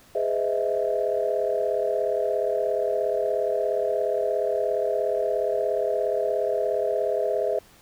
sine chord, E major seventh, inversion first, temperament equal with one note detuned, 415.3 / 506.9 / 622.3 / 659.3 Hz, G#4 / B4 / D#5 / E5, 0 / +45 / 0 / 0 cents, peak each -27 dBFS, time 0.15-7.59 s, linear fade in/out 5 ms, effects tanh soft clip ceiling -12 dBFS + pink hiss -54 dBFS RMS until 7.81 s

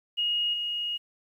sine tone with level steps, 2873 Hz, F7, 48 cents sharp, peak -24 / -28 dBFS, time 0.17-0.98 s, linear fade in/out 20 ms, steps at 0.53 s, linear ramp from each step 10 ms, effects 10-bit

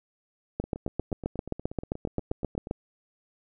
two click trains, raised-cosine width 2 ms, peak -14 / -24 dBFS, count 17 / 18, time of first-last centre 0.6-2.711 / 0.64-2.671 s, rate 7.58 / 8.37 Hz, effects none

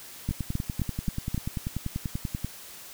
two click trains, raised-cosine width 5 ms, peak -17 / -15 dBFS, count 23 / 5, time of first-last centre 0.31-2.446 / 0.29-1.345 s, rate 10.3 / 3.79 Hz, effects white hiss -45 dBFS RMS until 2.93 s

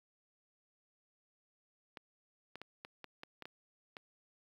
clicks, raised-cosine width 0.3 ms, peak -30 dBFS, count 9, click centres 1.972 / 2.556 / 2.616 / 2.849 / 3.043 / 3.234 / 3.423 / 3.455 / 3.968 s, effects high-pass 150 Hz 12 dB/octave + 10-bit

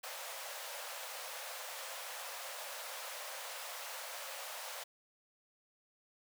pink high-pass noise, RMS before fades -45 dBFS, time 0.03-4.84 s, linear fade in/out 10 ms, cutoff 500 Hz, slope 96 dB/octave, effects none

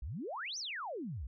sine exponential two-way sweep, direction up then down, 52.1 to 6272 to 52.1 Hz, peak -38 dBFS, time 0.02-1.27 s, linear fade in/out 5 ms, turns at 0.58 s, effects none

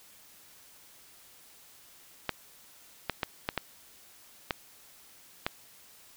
clicks, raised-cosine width 0.3 ms, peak -12 dBFS, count 7, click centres 2.293 / 3.097 / 3.232 / 3.489 / 3.577 / 4.508 / 5.465 s, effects white hiss -56 dBFS RMS until 6.16 s

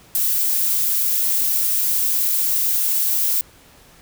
violet noise, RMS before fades -19 dBFS, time 0.15-3.41 s, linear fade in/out 0 ms, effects pink hiss -49 dBFS RMS until 4.01 s

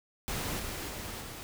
pink noise with level steps, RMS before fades -35 / -38 / -40 / -43 dBFS, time 0.28-1.43 s, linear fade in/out 0 ms, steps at 0.59 / 0.88 / 1.21 s, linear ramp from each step 5 ms, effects none

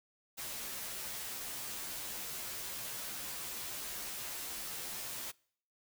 white noise with comb filter, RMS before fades -42 dBFS, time 0.37-5.32 s, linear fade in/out 20 ms, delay 12 ms, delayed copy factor -0.9, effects noise-tail reverb RT60 0.6 s tail -25 dB re dry

